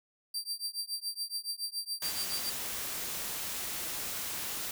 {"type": "tone with tremolo", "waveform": "sawtooth", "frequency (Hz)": 4699, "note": "D8", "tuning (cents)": 0, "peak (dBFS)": -28, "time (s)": [0.34, 2.5], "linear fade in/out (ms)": 5, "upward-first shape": "triangle", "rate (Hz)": 7.1, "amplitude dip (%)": 100}
{"type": "noise", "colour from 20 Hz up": "white", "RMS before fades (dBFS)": -37, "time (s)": [2.02, 4.71], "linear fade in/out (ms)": 2}
{"effects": []}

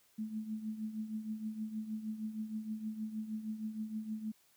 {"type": "tone with tremolo", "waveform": "sine", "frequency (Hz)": 217.2, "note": "A3", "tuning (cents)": -22, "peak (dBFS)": -34, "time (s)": [0.18, 4.32], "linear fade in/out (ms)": 10, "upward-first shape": "triangle", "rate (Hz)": 6.4, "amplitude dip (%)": 75, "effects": ["white hiss -69 dBFS RMS until 4.56 s"]}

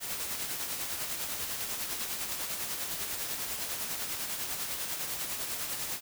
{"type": "noise with tremolo", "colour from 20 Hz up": "white", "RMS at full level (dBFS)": -34, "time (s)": [0, 6.01], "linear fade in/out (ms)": 50, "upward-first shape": "sine", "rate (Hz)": 10, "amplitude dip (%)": 40, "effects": []}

